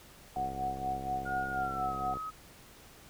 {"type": "tone with tremolo", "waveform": "sine", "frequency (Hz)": 739, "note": "F#5", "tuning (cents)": -2, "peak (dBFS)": -30, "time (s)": [0.36, 2.14], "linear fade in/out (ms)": 2, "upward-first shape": "sine", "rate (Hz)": 4.2, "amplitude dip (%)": 75}
{"type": "click train", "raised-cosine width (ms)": 2, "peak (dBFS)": -29, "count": 122, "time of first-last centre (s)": [0.37, 2.171], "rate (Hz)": 67.2}
{"type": "tone with pitch glide", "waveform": "sine", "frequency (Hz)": [1434, 1270.2], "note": ["F6", "D#6"], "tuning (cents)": [45, 35], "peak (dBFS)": -36, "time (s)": [1.25, 2.31], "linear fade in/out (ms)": 20, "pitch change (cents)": -210, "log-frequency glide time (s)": [1.52, 1.95]}
{"effects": ["pink hiss -55 dBFS RMS until 3.09 s"]}